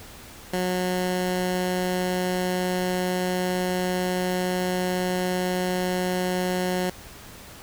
15% pulse tone, 182.1 Hz, F#3, 27 cents flat, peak -17 dBFS, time 0.53-6.9 s, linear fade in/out 5 ms, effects pink hiss -44 dBFS RMS until 7.62 s

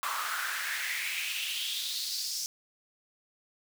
pink noise with high-pass filter sweep, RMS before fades -34 dBFS, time 0.03-2.46 s, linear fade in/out 0 ms, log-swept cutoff 1100 to 5600 Hz, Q 4.3, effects none

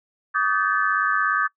sine tone cluster, 1148 / 1245 / 1542 / 1735 Hz, D6 / D#6 / G6 / A6, -40 / +1 / -29 / -25 cents, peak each -24 dBFS, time 0.34-1.48 s, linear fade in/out 20 ms, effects noise-tail reverb RT60 0.1 s tail -23 dB re dry

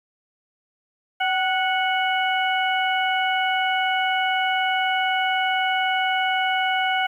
harmonic tone with a mistuned harmonic, 736 Hz, F#5, 9 cents flat, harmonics 1 / 2 / 3 / 4, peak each -22 / -25 / -27 / -28 dBFS, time 1.2-7.07 s, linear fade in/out 10 ms, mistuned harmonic 1, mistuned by +47 cents, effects 9-bit

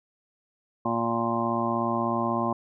harmonic tone, 116.4 Hz, A#2, 2 cents flat, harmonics 1 / 2 / 3 / 5 / 6 / 7 / 8 / 9, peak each -36 / -29 / -32 / -33 / -33 / -34 / -36 / -29 dBFS, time 0.85-2.53 s, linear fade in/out 5 ms, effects none

